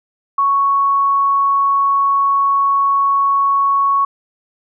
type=tone; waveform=sine; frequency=1110 Hz; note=C#6; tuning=2 cents sharp; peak=-11 dBFS; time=0.38-4.05 s; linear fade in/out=5 ms; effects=none